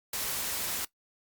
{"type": "noise", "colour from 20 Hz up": "white", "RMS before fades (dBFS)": -33, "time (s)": [0.13, 0.85], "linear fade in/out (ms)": 5, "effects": ["noise-tail reverb RT60 0.1 s tail -19 dB re dry", "Opus 48 kbps"]}